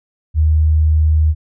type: tone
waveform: sine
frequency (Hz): 77.78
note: D#2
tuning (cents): 0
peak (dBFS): -9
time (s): 0.34-1.35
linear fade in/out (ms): 50
effects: none